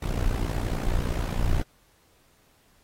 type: noise with amplitude modulation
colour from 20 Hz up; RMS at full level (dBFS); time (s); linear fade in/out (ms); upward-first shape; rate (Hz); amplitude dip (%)
brown; -22; 0.02-1.62; 5; sine; 59.1; 85
effects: pink hiss -63 dBFS RMS until 2.83 s + AAC 48 kbps